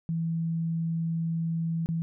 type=tone with dropouts; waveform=sine; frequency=164.81 Hz; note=E3; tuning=in tune; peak=-26 dBFS; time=0.09-2.02 s; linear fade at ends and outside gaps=0 ms; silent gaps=1.86-1.889 s; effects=none